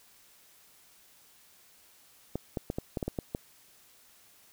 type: clicks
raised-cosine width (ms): 2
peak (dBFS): -18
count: 9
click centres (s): 2.356 / 2.572 / 2.701 / 2.785 / 2.972 / 3.028 / 3.08 / 3.188 / 3.349
effects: white hiss -60 dBFS RMS until 4.52 s